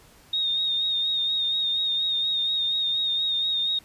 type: tone with vibrato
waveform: sine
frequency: 3705 Hz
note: A#7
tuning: 11 cents flat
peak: -22 dBFS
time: 0.33-3.79 s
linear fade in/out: 5 ms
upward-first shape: sine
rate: 4.2 Hz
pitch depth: 35 cents each way
effects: pink hiss -54 dBFS RMS until 3.84 s + resampled to 32000 Hz